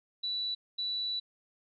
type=tone bursts at uneven times; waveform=sine; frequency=3951 Hz; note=B7; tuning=in tune; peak=-31 dBFS; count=2; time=0.23-0.55 / 0.78-1.2 s; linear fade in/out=10 ms; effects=none